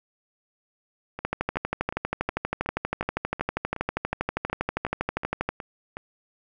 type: two click trains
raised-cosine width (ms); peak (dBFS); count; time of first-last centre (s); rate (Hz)
0.5; -19 / -10; 14 / 54; 1.19-5.969 / 1.25-5.49; 2.72 / 12.5
effects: none